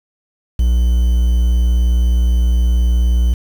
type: tone with quantisation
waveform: triangle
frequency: 59.6 Hz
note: A#1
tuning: 39 cents sharp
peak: -8 dBFS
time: 0.59-3.34 s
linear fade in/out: 5 ms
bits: 6
effects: none